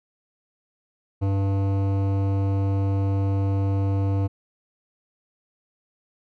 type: tone with hard clipping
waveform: sine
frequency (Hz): 98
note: G2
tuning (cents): 0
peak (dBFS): -22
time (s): 1.21-4.28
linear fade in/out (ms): 20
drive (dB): 15
effects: none